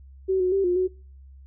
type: tone with pitch steps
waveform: sine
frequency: 379.3 / 366.4 / 390.3 / 355.9 / 370.2 Hz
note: F#4 / F#4 / G4 / F4 / F#4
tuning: +43 / -17 / -8 / +33 / +1 cents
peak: -19 dBFS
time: 0.28-0.88 s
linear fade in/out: 20 ms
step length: 120 ms
effects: noise-tail reverb RT60 0.4 s tail -25 dB re dry + added 67 Hz sine -44 dBFS peak until 1.46 s